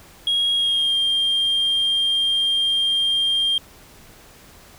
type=tone with pitch glide; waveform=sine; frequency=3286 to 3198 Hz; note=G#7 to G7; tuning=-19 to +34 cents; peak=-15 dBFS; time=0.27-3.58 s; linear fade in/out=2 ms; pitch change=-47 cents; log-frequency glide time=0.55-0.96 s; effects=tanh soft clip ceiling -15 dBFS + pink hiss -47 dBFS RMS until 4.78 s